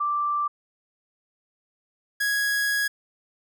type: tone pair in turn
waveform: sine / 45% pulse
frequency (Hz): 1174.7 / 1661.3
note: D6 / G#6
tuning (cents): 0 / 0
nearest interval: tritone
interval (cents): 600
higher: second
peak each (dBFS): -22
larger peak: neither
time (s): 0-0.48 / 2.2-2.88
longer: second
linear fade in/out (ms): 10
effects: none